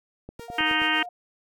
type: click train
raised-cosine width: 2 ms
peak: -25 dBFS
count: 6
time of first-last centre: 0.29-0.818 s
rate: 9.47 Hz
type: tone with tremolo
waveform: sawtooth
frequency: 466.2 Hz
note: A#4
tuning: in tune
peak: -35 dBFS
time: 0.39-1.06 s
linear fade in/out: 5 ms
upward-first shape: sine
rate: 7.2 Hz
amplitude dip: 75%
type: tone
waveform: sine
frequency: 712 Hz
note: F5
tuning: 33 cents sharp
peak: -35 dBFS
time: 0.48-1.09 s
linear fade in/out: 5 ms
type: harmonic tone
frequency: 311.1 Hz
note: D#4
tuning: in tune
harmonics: 1 / 3 / 4 / 5 / 6 / 7 / 8 / 9 / 10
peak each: -31 / -30 / -32 / -28 / -27 / -31 / -32 / -28 / -31 dBFS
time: 0.58-1.03 s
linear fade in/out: 5 ms
effects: none